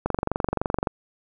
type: click train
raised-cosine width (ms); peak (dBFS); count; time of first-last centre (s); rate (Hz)
1; -9; 20; 0.06-0.872; 23.4
effects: none